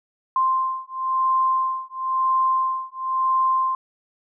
sine beating tone pair, 1046.5 / 1047.48 Hz, C6 / C6, 0 / +2 cents, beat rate 0.98 Hz, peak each -22 dBFS, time 0.36-3.75 s, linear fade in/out 2 ms, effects none

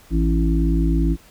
harmonic tone with a mistuned harmonic, 55 Hz, A1, in tune, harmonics 1 / 3 / 5 / 6, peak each -17 / -22 / -24 / -25 dBFS, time 0.1-1.17 s, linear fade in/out 50 ms, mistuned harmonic 5, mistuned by -18 cents, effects pink hiss -50 dBFS RMS until 1.3 s

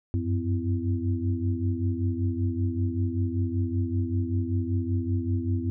sine tone cluster, 92.4 / 97.6 / 254.2 / 333.5 Hz, F#2 / G2 / C4 / E4, -2 / -7 / -50 / +20 cents, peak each -27 / -29 / -31 / -35 dBFS, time 0.14-5.7 s, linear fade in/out 0 ms, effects none

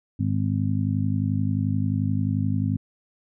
harmonic tone, 51.4 Hz, G#1, 17 cents flat, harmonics 2 / 3 / 4 / 5, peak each -24 / -28 / -28 / -28 dBFS, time 0.19-2.77 s, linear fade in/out 10 ms, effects none

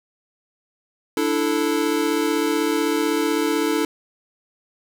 square chord, D suspended second, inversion none, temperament equal, 293.7 / 329.6 / 440 Hz, D4 / E4 / A4, 0 / 0 / 0 cents, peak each -24 dBFS, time 1.17-3.85 s, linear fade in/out 2 ms, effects none

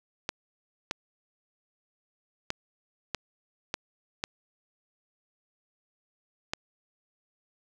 clicks, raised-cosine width 0.2 ms, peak -12 dBFS, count 7, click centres 0.291 / 0.911 / 2.504 / 3.147 / 3.741 / 4.239 / 6.535 s, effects none

